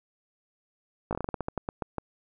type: slowing click train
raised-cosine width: 1 ms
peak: -16 dBFS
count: 14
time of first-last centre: 1.11-1.983 s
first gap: 18 ms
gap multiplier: 1.2
effects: none